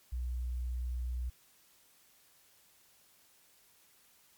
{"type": "tone", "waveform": "sine", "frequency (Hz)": 61.5, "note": "B1", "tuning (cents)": -7, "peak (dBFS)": -33, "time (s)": [0.12, 1.3], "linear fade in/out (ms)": 10, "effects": ["white hiss -65 dBFS RMS until 4.37 s", "MP3 96 kbps"]}